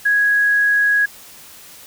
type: tone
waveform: sine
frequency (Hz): 1661.2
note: G#6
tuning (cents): 0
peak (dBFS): -12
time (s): 0.05-1.06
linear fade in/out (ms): 10
effects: white hiss -41 dBFS RMS until 1.86 s